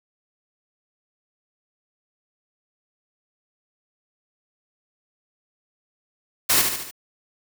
white noise with echo, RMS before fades -18 dBFS, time 6.49-6.62 s, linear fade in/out 10 ms, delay 73 ms, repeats 4, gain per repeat -5 dB, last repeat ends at 6.912 s, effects none

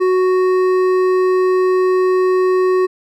sine tone with hard clipping, 370 Hz, F#4, in tune, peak -13 dBFS, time 0-2.87 s, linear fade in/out 20 ms, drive 9 dB, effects none

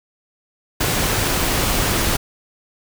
pink noise, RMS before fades -19 dBFS, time 0.8-2.17 s, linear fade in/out 10 ms, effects none

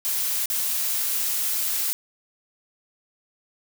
blue noise with dropouts, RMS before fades -25 dBFS, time 0.05-1.93 s, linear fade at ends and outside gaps 0 ms, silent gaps 0.458-0.501 s, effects none

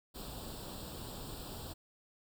pink noise with comb filter, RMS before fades -45 dBFS, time 0.14-1.74 s, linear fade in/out 20 ms, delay 0.24 ms, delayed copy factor +0.8, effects none

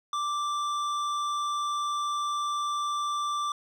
sine tone with hard clipping, 1174.7 Hz, D6, in tune, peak -29 dBFS, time 0.13-3.52 s, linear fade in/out 2 ms, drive 11 dB, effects none

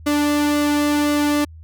sawtooth tone with flanger, 293.7 Hz, D4, in tune, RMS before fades -18 dBFS, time 0.06-1.45 s, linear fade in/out 10 ms, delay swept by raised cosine 1.2 to 2.14 ms, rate 1.9 Hz, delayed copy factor -0.5, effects added 80 Hz sine -37 dBFS peak until 1.63 s

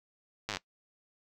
slowing click train, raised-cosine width 0.2 ms, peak -17 dBFS, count 9, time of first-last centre 0.49-0.57 s, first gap 9 ms, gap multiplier 1.03, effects noise-tail reverb RT60 0.1 s tail -20 dB re dry

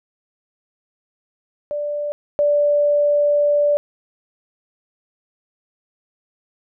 sine tone pair in turn, 587.3 / 584.3 Hz, D5 / D5, 0 / -9 cents, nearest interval unison, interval 9 cents, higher first, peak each -21 / -13 dBFS, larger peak second, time 1.71-2.12 / 2.39-3.77 s, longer second, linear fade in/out 0 ms, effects none

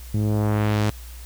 sawtooth tone with low-pass filter sweep, 105.6 Hz, G#2, 29 cents sharp, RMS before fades -21 dBFS, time 0.14-0.9 s, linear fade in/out 0 ms, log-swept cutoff 240 to 9000 Hz, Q 0.82, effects added 60 Hz sine -36 dBFS peak until 1.25 s + white hiss -46 dBFS RMS until 1.25 s

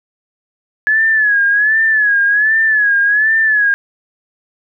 sine tone with vibrato, 1700 Hz, G#6, 40 cents sharp, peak -9 dBFS, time 0.87-3.74 s, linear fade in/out 0 ms, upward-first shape sine, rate 1.3 Hz, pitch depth 89 cents each way, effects none

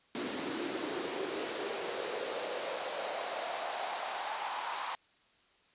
pink noise with high-pass filter sweep, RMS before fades -37 dBFS, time 0.15-4.95 s, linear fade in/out 0 ms, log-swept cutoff 280 to 960 Hz, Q 3.7, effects white hiss -67 dBFS RMS until 5.74 s + resampled to 8000 Hz

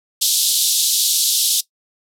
pink band-pass noise, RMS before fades -17 dBFS, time 0.21-1.61 s, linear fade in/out 10 ms, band 3400 to 14000 Hz, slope 48 dB/octave, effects noise-tail reverb RT60 0.1 s tail -18 dB re dry

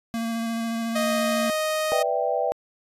square tone with vibrato, 228.8 Hz, A#3, 32 cents flat, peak -26 dBFS, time 0.14-1.5 s, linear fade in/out 0 ms, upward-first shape square, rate 14 Hz, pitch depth 11 cents each way
sawtooth tone, 622.3 Hz, D#5, in tune, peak -19 dBFS, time 0.95-2.03 s, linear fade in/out 10 ms
sine chord, E minor seventh, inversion second, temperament equal, 493.9 / 587.3 / 659.3 / 784 Hz, B4 / D5 / E5 / G5, 0 / 0 / 0 / 0 cents, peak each -27 dBFS, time 1.92-2.52 s, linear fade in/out 0 ms
effects resampled to 32000 Hz

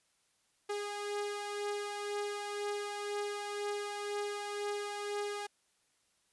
sawtooth beating tone pair, 410.5 / 412.5 Hz, G#4 / G#4, -20 / -12 cents, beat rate 2 Hz, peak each -33 / -39 dBFS, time 0.69-5.47 s, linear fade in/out 10 ms, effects white hiss -74 dBFS RMS until 6.32 s + resampled to 24000 Hz

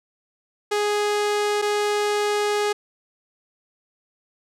sawtooth tone pair in turn, 415.3 / 415.3 Hz, G#4 / G#4, 0 / 0 cents, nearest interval unison, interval 0 cents, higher neither, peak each -16 dBFS, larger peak neither, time 0.71-1.62 / 1.62-2.73 s, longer second, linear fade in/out 10 ms, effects low-pass 9000 Hz 12 dB/octave

